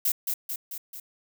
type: noise with echo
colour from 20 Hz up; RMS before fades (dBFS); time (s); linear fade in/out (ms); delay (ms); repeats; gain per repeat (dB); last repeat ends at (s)
violet; -24; 0.05-0.12; 5; 220; 4; -4; 1
effects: none